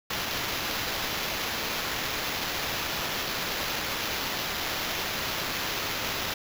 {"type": "noise with sample-and-hold", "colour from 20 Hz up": "white", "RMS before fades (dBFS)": -31, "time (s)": [0.1, 6.34], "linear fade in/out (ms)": 5, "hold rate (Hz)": 8820, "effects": []}